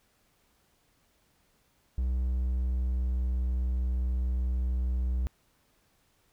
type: tone with pitch glide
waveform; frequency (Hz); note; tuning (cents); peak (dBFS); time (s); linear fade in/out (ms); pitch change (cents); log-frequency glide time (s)
triangle; 63 to 62.38; B1 to B1; +35 to +18; -24; 1.98-5.27; 0; -17; 2.09-3.33
effects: pink hiss -69 dBFS RMS until 6.32 s